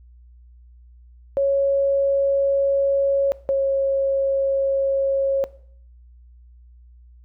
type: tone pair in turn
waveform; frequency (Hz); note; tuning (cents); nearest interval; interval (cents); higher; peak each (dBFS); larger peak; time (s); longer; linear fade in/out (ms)
sine; 553 / 545.7; C#5 / C#5; -4 / -27; unison; 23; first; -16; neither; 1.37-3.32 / 3.49-5.44; neither; 0
effects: noise-tail reverb RT60 0.6 s tail -19 dB re dry + added 60 Hz sine -45 dBFS peak until 7.24 s